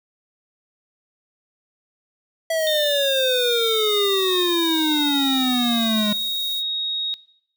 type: exponential sweep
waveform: square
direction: down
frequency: 659.3 to 206.9 Hz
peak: -20 dBFS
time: 2.5-6.13 s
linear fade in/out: 5 ms
type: noise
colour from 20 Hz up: violet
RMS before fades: -35 dBFS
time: 2.56-6.63 s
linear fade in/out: 50 ms
type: tone with pitch glide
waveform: sine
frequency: 3628 to 3760 Hz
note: A#7 to A#7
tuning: -48 to +14 cents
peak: -21 dBFS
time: 2.67-7.14 s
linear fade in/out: 0 ms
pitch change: +62 cents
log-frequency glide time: 2.97-5.44 s
effects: noise-tail reverb RT60 0.7 s tail -21 dB re dry